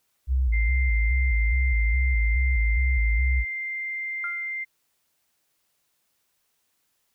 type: tone with vibrato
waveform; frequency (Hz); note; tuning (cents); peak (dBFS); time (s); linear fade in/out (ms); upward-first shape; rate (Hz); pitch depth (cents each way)
sine; 60.1; B1; -46; -19; 0.27-3.45; 50; square; 2.4; 130
type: tone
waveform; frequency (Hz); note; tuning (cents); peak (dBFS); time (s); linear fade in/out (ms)
sine; 2093; C7; 0; -28; 0.52-4.65; 20
type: tone with exponential decay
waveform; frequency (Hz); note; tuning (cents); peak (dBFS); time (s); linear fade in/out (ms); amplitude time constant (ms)
sine; 1396.9; F6; 0; -27; 4.24-4.54; 1; 65
effects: white hiss -72 dBFS RMS until 7.14 s